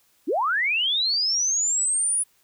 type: linear sweep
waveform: sine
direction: up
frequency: 238.5 to 9950 Hz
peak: -20 dBFS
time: 0.27-2.24 s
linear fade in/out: 20 ms
effects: white hiss -63 dBFS RMS until 2.43 s